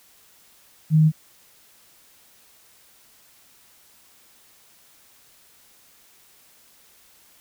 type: tone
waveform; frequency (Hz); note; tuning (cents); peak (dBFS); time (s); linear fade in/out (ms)
sine; 156.2; D#3; +7; -12; 0.9-1.12; 50
effects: white hiss -55 dBFS RMS until 7.4 s